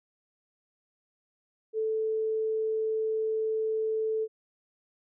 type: tone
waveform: sine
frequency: 439.1 Hz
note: A4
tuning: 4 cents flat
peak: -26 dBFS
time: 1.73-4.28 s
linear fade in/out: 50 ms
effects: none